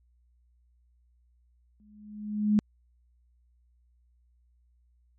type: tone with exponential growth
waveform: sine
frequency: 210 Hz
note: G#3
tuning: 19 cents sharp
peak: -17 dBFS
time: 1.8-2.59 s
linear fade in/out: 0 ms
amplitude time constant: 170 ms
effects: added 60 Hz sine -62 dBFS peak until 5.18 s + MP3 32 kbps